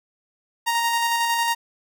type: tone with tremolo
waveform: sawtooth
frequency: 932.3 Hz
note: A#5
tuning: in tune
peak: -15 dBFS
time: 0.66-1.55 s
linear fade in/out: 20 ms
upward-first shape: square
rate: 11 Hz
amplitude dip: 25%
effects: none